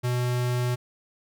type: tone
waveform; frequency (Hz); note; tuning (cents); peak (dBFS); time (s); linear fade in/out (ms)
square; 123.47; B2; 0; -24; 0.03-0.76; 20
effects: none